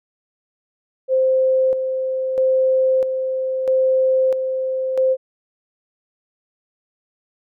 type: tone with tremolo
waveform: sine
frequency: 522 Hz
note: C5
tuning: 4 cents flat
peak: -13 dBFS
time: 1.08-5.17 s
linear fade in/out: 50 ms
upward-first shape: square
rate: 0.77 Hz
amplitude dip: 50%
effects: none